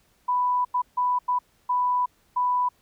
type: tone bursts at uneven times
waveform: sine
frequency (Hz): 991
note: B5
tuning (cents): +6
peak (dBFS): -20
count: 6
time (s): 0.28-0.65 / 0.74-0.82 / 0.97-1.19 / 1.28-1.39 / 1.69-2.06 / 2.36-2.69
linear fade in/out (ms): 10
effects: pink hiss -64 dBFS RMS until 2.81 s